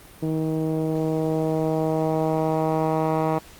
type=tone with low-pass filter sweep; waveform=10% pulse; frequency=158.3 Hz; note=D#3; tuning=30 cents sharp; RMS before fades=-23 dBFS; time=0.22-3.39 s; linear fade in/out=10 ms; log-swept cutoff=340 to 1200 Hz; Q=1.2; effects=pink hiss -47 dBFS RMS until 3.59 s + Opus 32 kbps